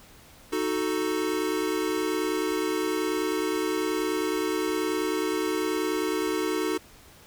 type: chord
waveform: square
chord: D# diminished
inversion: none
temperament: equal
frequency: 311.1 / 370 / 440 Hz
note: D#4 / F#4 / A4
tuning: 0 / 0 / 0 cents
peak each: -30 / -30 / -31 dBFS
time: 0.52-6.78 s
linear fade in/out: 10 ms
effects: pink hiss -52 dBFS RMS until 7.26 s